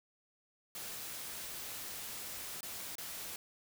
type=noise with dropouts; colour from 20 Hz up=white; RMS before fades=-44 dBFS; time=0.75-3.36 s; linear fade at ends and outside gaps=1 ms; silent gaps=2.607-2.63 / 2.954-2.982 s; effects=none